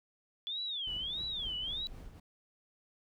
sine tone with vibrato, 3404 Hz, G#7, 42 cents sharp, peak -35 dBFS, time 0.47-1.87 s, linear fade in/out 0 ms, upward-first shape sine, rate 1.6 Hz, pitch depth 250 cents each way
brown noise with tremolo, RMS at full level -46 dBFS, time 0.87-2.2 s, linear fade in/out 5 ms, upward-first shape triangle, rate 3.8 Hz, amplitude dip 50%
effects none

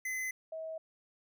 square / sine tone pair in turn, 2037 / 641.6 Hz, C7 / E5, -47 / -47 cents, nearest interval octave + minor sixth, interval 2000 cents, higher first, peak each -35 / -38 dBFS, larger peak first, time 0.05-0.31 / 0.52-0.78 s, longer neither, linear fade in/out 5 ms, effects none

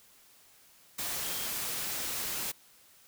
sine tone in noise, 3218 Hz, G7, 45 cents sharp, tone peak -45 dBFS, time 1.22-1.47 s, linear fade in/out 10 ms, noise white, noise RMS -35 dBFS, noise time 0.98-2.52 s, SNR -13 dB, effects white hiss -60 dBFS RMS until 3.07 s

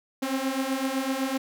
sawtooth beating tone pair, 261.6 / 269.5 Hz, C4 / C#4, 0 / -49 cents, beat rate 7.9 Hz, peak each -26 / -24 dBFS, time 0.22-1.38 s, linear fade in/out 10 ms, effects none

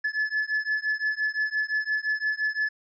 triangle beating tone pair, 1720 / 1725.8 Hz, A6 / A6, -40 / -34 cents, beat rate 5.8 Hz, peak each -26 dBFS, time 0.04-2.69 s, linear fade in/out 10 ms, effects resampled to 16000 Hz

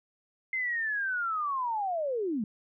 sine linear sweep, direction down, 2093 to 196 Hz, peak -28 dBFS, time 0.53-2.44 s, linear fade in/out 2 ms, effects none

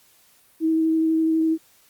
sine tone with vibrato, 321.1 Hz, E4, 45 cents flat, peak -17 dBFS, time 0.6-1.58 s, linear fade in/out 50 ms, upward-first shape square, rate 12 Hz, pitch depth 8 cents each way, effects white hiss -57 dBFS RMS until 1.89 s + Opus 48 kbps

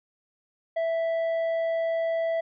triangle tone with tanh clipping, 659.3 Hz, E5, in tune, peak -25 dBFS, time 0.76-2.41 s, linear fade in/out 10 ms, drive 10 dB, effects none

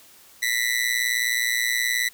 sawtooth tone with amplitude modulation, 1975.5 Hz, B6, in tune, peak -14 dBFS, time 0.42-2.09 s, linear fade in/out 10 ms, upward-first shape sine, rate 119 Hz, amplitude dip 85%, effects white hiss -51 dBFS RMS until 2.13 s

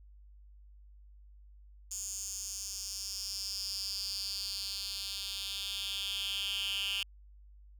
10% pulse tone with high-pass filter sweep, 197.6 Hz, G3, 14 cents sharp, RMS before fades -38 dBFS, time 1.91-7.03 s, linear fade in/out 2 ms, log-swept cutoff 6800 to 2900 Hz, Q 5.5, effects added 50 Hz sine -53 dBFS peak until 7.79 s

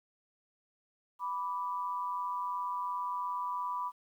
sine tone pair together, 987.8 / 1170.6 Hz, B5 / D6, 0 / -6 cents, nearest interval minor third, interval 294 cents, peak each -34 / -38 dBFS, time 1.19-3.92 s, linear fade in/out 50 ms, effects 11-bit

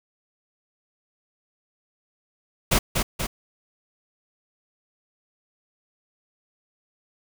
pink noise with echo, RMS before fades -19 dBFS, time 2.71-2.79 s, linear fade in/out 10 ms, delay 240 ms, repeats 2, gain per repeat -4 dB, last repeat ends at 3.27 s, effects none

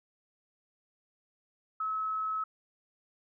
sine tone, 1291 Hz, E6, 37 cents flat, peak -30 dBFS, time 1.8-2.44 s, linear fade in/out 5 ms, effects none

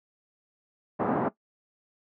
pink band-pass noise, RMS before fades -27 dBFS, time 0.99-1.29 s, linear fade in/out 10 ms, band 160 to 1200 Hz, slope 24 dB/octave, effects noise-tail reverb RT60 0.1 s tail -17 dB re dry

